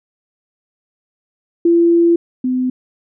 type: tone pair in turn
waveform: sine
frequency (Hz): 339.6 / 254.4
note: F4 / C4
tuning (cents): -48 / -48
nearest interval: perfect fourth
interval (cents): 500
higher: first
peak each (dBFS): -8 / -14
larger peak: first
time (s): 1.65-2.16 / 2.44-2.7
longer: first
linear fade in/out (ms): 5
effects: none